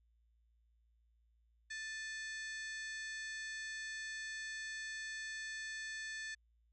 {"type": "harmonic tone with a mistuned harmonic", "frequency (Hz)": 880, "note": "A5", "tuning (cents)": 0, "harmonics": [2, 3, 4, 5, 6, 7, 8, 9], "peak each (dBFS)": [-43, -55, -55, -54, -61, -55, -65, -57], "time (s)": [1.7, 6.35], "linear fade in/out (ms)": 10, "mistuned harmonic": 3, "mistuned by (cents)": -110, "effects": ["added 57 Hz sine -70 dBFS peak until 6.72 s"]}